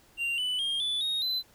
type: tone with pitch steps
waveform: triangle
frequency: 2772 / 2988 / 3221 / 3472 / 3743 / 4035 Hz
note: F7 / F#7 / G7 / A7 / A#7 / B7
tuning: -14 / +16 / +46 / -24 / +6 / +36 cents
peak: -26 dBFS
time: 0.17-1.43 s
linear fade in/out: 50 ms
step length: 210 ms
effects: pink hiss -60 dBFS RMS until 1.54 s